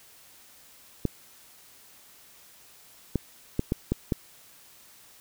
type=clicks; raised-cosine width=3 ms; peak=-11 dBFS; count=6; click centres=1.053 / 3.157 / 3.594 / 3.721 / 3.92 / 4.122 s; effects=white hiss -54 dBFS RMS until 5.2 s